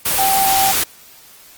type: tone in noise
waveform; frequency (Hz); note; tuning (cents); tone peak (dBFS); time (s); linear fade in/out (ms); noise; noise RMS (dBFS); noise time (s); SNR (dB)
sine; 778; G5; -13; -14; 0.18-0.72; 10; white; -17; 0.05-0.84; 0
effects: white hiss -44 dBFS RMS until 1.57 s + Opus 24 kbps